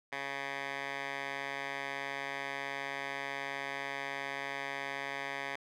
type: tone with band-pass filter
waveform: 10% pulse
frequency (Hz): 138.59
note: C#3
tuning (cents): 0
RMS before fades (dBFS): -39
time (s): 0.12-5.56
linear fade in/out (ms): 5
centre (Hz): 1800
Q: 1.6
effects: none